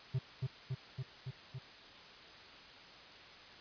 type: tone with echo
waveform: triangle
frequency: 130 Hz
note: C3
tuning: 11 cents flat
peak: -29 dBFS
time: 0.14-0.19 s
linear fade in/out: 10 ms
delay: 280 ms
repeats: 5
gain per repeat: -2 dB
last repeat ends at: 1.59 s
effects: white hiss -54 dBFS RMS until 3.6 s + resampled to 11025 Hz